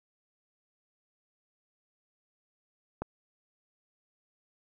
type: click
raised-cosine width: 1 ms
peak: -19 dBFS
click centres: 3.02 s
effects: none